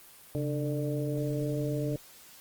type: harmonic tone with a mistuned harmonic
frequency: 148.7 Hz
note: D3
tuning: 22 cents sharp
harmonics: 1 / 2 / 3 / 4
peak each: -31 / -34 / -36 / -37 dBFS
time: 0.35-1.96 s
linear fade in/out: 0 ms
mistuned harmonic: 1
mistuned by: -130 cents
effects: white hiss -53 dBFS RMS until 2.4 s + Opus 24 kbps